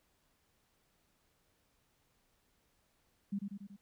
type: tone with echo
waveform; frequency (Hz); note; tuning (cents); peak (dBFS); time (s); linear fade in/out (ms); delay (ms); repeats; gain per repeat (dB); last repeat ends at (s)
sine; 200; G3; +35; -33; 3.32-3.39; 10; 94; 4; -4; 3.766
effects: pink hiss -75 dBFS RMS until 3.81 s